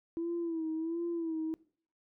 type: tone with vibrato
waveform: sine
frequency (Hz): 329.6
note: E4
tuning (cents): 0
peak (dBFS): -31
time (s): 0.17-1.54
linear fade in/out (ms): 0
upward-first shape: sine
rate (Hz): 1.4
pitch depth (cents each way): 67
effects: noise-tail reverb RT60 0.5 s tail -21 dB re dry + tanh soft clip ceiling -28 dBFS